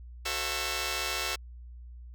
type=chord; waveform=5% pulse; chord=F# half-diminished seventh; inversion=none; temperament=just; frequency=370 / 444 / 532.8 / 666 Hz; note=F#4 / A4 / C5 / E5; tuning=0 / +16 / +31 / +18 cents; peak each=-26 dBFS; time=0.25-1.36 s; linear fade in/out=10 ms; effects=added 60 Hz sine -43 dBFS peak until 2.14 s